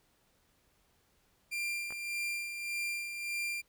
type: tone with tremolo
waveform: 40% pulse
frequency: 2383 Hz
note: D7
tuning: 25 cents sharp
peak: -32 dBFS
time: 1.51-3.62 s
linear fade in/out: 20 ms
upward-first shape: sine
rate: 1.7 Hz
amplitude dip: 50%
type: clicks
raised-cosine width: 0.5 ms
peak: -32 dBFS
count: 2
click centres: 1.906 / 1.924 s
effects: pink hiss -71 dBFS RMS until 3.68 s